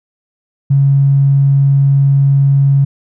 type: tone with tanh clipping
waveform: triangle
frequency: 138.59 Hz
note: C#3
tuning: in tune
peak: -6 dBFS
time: 0.7-2.85 s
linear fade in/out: 10 ms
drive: 3 dB
effects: none